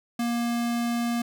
square tone, 236.4 Hz, A#3, 24 cents sharp, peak -25 dBFS, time 0.19-1.22 s, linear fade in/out 5 ms, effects none

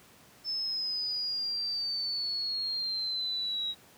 sine exponential sweep, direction down, 5274 to 3830 Hz, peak -30 dBFS, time 0.44-3.75 s, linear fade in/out 50 ms, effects pink hiss -57 dBFS RMS until 3.97 s + high-pass 100 Hz 12 dB/octave

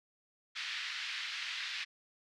pink band-pass noise, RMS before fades -40 dBFS, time 0.55-1.85 s, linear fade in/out 20 ms, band 1700 to 4500 Hz, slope 24 dB/octave, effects none

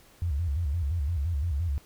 sine tone with vibrato, 77.78 Hz, D#2, in tune, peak -25 dBFS, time 0.22-1.78 s, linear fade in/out 0 ms, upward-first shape square, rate 5.8 Hz, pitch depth 180 cents each way, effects pink hiss -57 dBFS RMS until 1.85 s

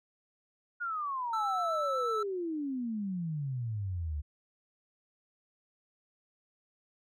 sine exponential sweep, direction down, 1453 to 70.8 Hz, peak -32 dBFS, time 0.8-4.22 s, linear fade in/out 20 ms
triangle tone with vibrato, 1318.5 Hz, E6, in tune, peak -29 dBFS, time 1.33-2.23 s, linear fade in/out 5 ms, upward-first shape triangle, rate 8.1 Hz, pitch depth 16 cents each way
effects none

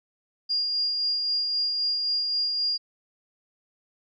sine tone with tremolo, 4824 Hz, D8, 46 cents sharp, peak -22 dBFS, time 0.49-2.78 s, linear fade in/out 20 ms, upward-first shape sine, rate 3.8 Hz, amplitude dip 30%, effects none

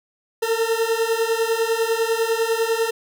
40% pulse beating tone pair, 448.6 / 458.6 Hz, A4 / A#4, +34 / -28 cents, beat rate 10 Hz, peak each -21 dBFS, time 0.42-2.91 s, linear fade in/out 10 ms, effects none

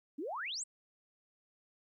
sine exponential sweep, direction up, 261.6 to 8620 Hz, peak -37 dBFS, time 0.18-0.64 s, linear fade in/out 10 ms, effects 13-bit

